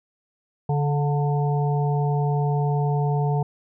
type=harmonic tone with a mistuned harmonic; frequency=144.7 Hz; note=D3; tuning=25 cents flat; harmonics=1 / 3 / 5 / 6; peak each=-20 / -29 / -30 / -32 dBFS; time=0.69-3.43 s; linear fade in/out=5 ms; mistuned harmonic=6; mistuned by=+52 cents; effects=none